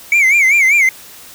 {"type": "tone with vibrato", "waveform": "triangle", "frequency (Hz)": 2217, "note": "C#7", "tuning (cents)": 0, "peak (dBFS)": -6, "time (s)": [0.12, 0.89], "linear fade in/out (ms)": 2, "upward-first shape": "sine", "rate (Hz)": 5.1, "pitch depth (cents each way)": 140, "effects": ["white hiss -37 dBFS RMS until 1.34 s"]}